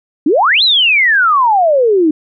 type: exponential two-way sweep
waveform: sine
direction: up then down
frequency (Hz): 266.7 to 4200 to 297.1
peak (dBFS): -7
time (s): 0.26-2.11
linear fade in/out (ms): 5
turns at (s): 0.63
effects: none